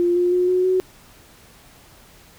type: tone with pitch steps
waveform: sine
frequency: 349.2 / 354.7 / 360.3 / 365.9 / 371.7 Hz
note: F4 / F4 / F#4 / F#4 / F#4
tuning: 0 / +27 / -46 / -19 / +8 cents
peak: -15 dBFS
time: 0-0.8 s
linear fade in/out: 0 ms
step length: 160 ms
effects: pink hiss -49 dBFS RMS until 2.38 s